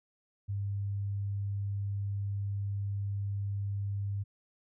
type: tone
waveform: sine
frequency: 100 Hz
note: G2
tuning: 35 cents sharp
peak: -31 dBFS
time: 0.48-4.24 s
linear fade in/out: 20 ms
effects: none